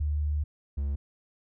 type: tone pair in turn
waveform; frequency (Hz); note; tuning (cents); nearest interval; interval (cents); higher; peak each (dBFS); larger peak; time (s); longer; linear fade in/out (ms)
sine / triangle; 74.4 / 70.34; D2 / C#2; +23 / +26; minor second; 97; first; -25 / -25; neither; 0-0.44 / 0.77-0.96; first; 10
effects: none